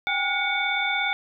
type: tone cluster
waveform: sine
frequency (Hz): 776 / 813 / 1443 / 2238 / 3549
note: G5 / G#5 / F#6 / C#7 / A7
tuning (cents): -18 / -37 / -44 / +16 / +14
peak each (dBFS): -32 / -31 / -29 / -25 / -30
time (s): 0.07-1.13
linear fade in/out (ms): 0
effects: none